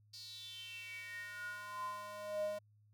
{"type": "tone with high-pass filter sweep", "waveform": "square", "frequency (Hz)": 206.5, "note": "G#3", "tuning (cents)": -10, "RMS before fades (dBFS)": -45, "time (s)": [0.13, 2.59], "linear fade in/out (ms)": 10, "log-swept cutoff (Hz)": [4700, 530], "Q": 8.4, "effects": ["added 105 Hz sine -65 dBFS peak until 2.93 s"]}